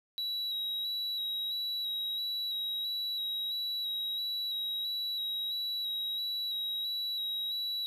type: tone with vibrato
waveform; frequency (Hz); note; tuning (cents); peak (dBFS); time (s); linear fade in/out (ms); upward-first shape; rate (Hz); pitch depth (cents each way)
triangle; 3880; B7; -31; -31; 0.18-7.86; 0; square; 1.5; 20
effects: none